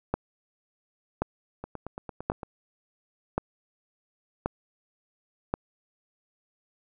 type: two click trains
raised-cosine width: 1 ms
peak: -11 / -22 dBFS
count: 6 / 8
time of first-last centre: 0.14-5.54 / 1.64-2.432 s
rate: 0.926 / 8.84 Hz
effects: none